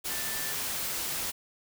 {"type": "tone in noise", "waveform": "sine", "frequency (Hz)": 1767, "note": "A6", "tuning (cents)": 7, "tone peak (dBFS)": -41, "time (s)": [0.09, 0.54], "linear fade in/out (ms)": 20, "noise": "white", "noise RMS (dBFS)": -33, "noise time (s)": [0.04, 1.32], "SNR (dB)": -11, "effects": []}